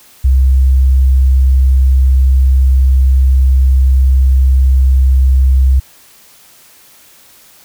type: tone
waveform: sine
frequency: 65.6 Hz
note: C2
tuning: 5 cents sharp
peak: -5 dBFS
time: 0.24-5.8 s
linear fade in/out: 10 ms
effects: white hiss -43 dBFS RMS until 7.64 s